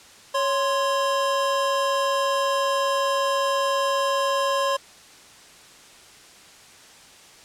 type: tone pair together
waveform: square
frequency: 554.4 / 1046.6 Hz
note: C#5 / C6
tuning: 0 / 0 cents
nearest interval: major seventh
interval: 1100 cents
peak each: -24 dBFS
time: 0.34-4.77 s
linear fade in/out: 10 ms
effects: white hiss -48 dBFS RMS until 7.44 s + low-pass 8000 Hz 12 dB/octave

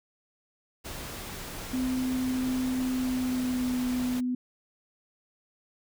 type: noise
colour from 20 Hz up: pink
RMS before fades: -39 dBFS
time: 0.84-4.21 s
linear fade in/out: 20 ms
type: tone with pitch glide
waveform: sine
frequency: 256 to 250 Hz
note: C4 to B3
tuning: -38 to +21 cents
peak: -26 dBFS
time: 1.73-4.35 s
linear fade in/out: 5 ms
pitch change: -41 cents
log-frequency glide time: 2.91-3.85 s
effects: none

